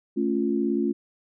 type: chord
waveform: sine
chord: A augmented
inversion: none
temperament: equal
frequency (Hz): 220 / 277.2 / 349.2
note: A3 / C#4 / E#4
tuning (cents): 0 / 0 / 0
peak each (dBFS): -26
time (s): 0.16-0.93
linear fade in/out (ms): 20
effects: none